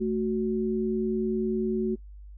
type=tone pair together; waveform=sine; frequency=220 / 370 Hz; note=A3 / F#4; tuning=0 / 0 cents; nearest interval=major sixth; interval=900 cents; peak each=-27 dBFS; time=0-1.96 s; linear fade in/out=20 ms; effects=noise-tail reverb RT60 0.1 s tail -23 dB re dry + added 50 Hz sine -42 dBFS peak until 2.37 s